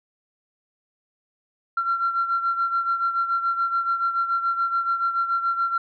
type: beating tone pair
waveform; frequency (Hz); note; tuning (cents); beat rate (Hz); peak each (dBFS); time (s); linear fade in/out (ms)
sine; 1365 / 1372; F6 / F6; -40 / -31; 7; -21 / -27; 1.77-5.78; 5
effects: tanh soft clip ceiling -14 dBFS